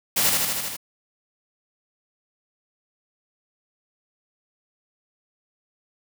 white noise with echo, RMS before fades -21 dBFS, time 0.16-0.3 s, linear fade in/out 10 ms, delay 78 ms, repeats 6, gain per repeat -2 dB, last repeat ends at 0.768 s, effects none

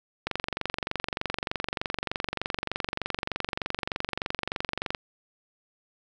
click train, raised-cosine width 0.3 ms, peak -12 dBFS, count 110, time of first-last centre 0.27-4.948 s, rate 23.3 Hz, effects none

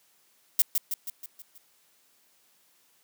violet noise with echo, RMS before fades -20 dBFS, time 0.59-0.62 s, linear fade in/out 2 ms, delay 160 ms, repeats 6, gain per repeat -5 dB, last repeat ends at 1.58 s, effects white hiss -65 dBFS RMS until 3.03 s + high-pass 150 Hz 12 dB/octave

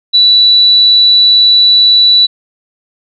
sine tone, 3951 Hz, B7, in tune, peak -3 dBFS, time 0.13-2.27 s, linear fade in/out 20 ms, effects none

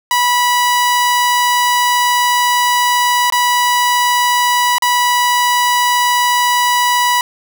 sawtooth tone with dropouts, 979 Hz, B5, 15 cents flat, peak -7 dBFS, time 0.11-7.21 s, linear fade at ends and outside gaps 1 ms, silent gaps 3.301-3.323 / 4.783-4.822 s, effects none

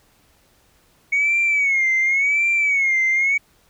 sine tone with vibrato, 2217 Hz, C#7, in tune, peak -14 dBFS, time 1.12-3.38 s, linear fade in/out 10 ms, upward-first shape sine, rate 0.91 Hz, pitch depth 110 cents each way, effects tanh soft clip ceiling -12 dBFS + pink hiss -58 dBFS RMS until 3.69 s

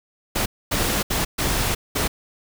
pink noise bursts at uneven times, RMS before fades -22 dBFS, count 5, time 0.35-0.46 / 0.71-1.03 / 1.1-1.25 / 1.38-1.75 / 1.95-2.08 s, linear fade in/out 10 ms, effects none

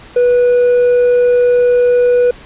sine tone with hard clipping, 489.5 Hz, B4, 15 cents flat, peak -8 dBFS, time 0.16-2.31 s, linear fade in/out 5 ms, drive 2 dB, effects pink hiss -37 dBFS RMS until 2.45 s + resampled to 8000 Hz

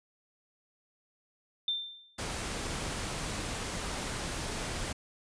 sine tone with exponential decay, 3577 Hz, A7, 28 cents sharp, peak -26 dBFS, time 1.68-2.19 s, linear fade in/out 2 ms, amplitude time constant 110 ms
pink noise, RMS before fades -36 dBFS, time 2.18-4.93 s, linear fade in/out 10 ms
effects resampled to 22050 Hz

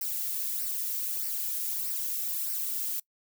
violet noise with flanger, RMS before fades -32 dBFS, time 0.01-3 s, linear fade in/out 5 ms, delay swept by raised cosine 0.28 to 2.08 ms, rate 1.6 Hz, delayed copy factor -0.6, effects noise-tail reverb RT60 0.1 s tail -24 dB re dry

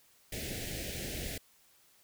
pink band-stop noise, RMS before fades -39 dBFS, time 0.32-1.38 s, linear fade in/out 5 ms, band 700 to 1700 Hz, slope 48 dB/octave, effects white hiss -65 dBFS RMS until 2.03 s

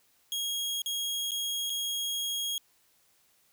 sawtooth tone with dropouts, 3283 Hz, G#7, 21 cents flat, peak -27 dBFS, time 0.32-2.58 s, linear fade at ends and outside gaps 1 ms, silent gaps 0.819-0.86 / 1.309-1.317 / 1.697-1.701 s, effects white hiss -67 dBFS RMS until 3.52 s

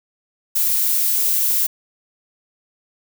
violet noise, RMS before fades -18 dBFS, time 0.55-1.67 s, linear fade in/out 10 ms, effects none

